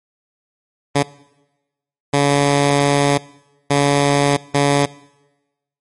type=tone bursts at uneven times; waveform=10% pulse; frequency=142.3 Hz; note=C#3; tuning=46 cents sharp; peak=-4 dBFS; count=4; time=0.95-1.03 / 2.13-3.18 / 3.7-4.37 / 4.54-4.86 s; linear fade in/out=10 ms; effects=noise-tail reverb RT60 1.0 s tail -21 dB re dry + MP3 48 kbps